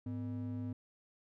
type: ring-modulated tone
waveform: triangle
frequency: 178.7 Hz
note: F3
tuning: 40 cents sharp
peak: -32 dBFS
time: 0.06-0.73 s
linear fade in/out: 5 ms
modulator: 73.9 Hz
effects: none